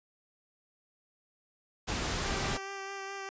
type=noise; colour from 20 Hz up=pink; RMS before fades=-33 dBFS; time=1.87-2.58 s; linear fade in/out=20 ms
type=tone with vibrato; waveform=10% pulse; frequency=392 Hz; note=G4; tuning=in tune; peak=-30 dBFS; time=2.25-3.29 s; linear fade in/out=0 ms; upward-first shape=sine; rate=4.8 Hz; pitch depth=16 cents each way
effects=resampled to 16000 Hz